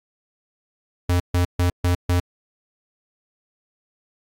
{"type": "tone bursts", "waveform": "square", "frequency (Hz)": 88.5, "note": "F2", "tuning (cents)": 23, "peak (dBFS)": -17, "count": 5, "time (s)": [1.09, 2.2], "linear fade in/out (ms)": 5, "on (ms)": 110, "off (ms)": 140, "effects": ["AAC 64 kbps"]}